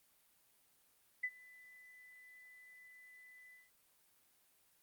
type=tone with ADSR envelope; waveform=sine; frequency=2000 Hz; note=B6; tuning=21 cents sharp; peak=-33 dBFS; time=1.23-3.71 s; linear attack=10 ms; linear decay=55 ms; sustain=-24 dB; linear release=190 ms; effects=white hiss -72 dBFS RMS until 4.82 s + Opus 32 kbps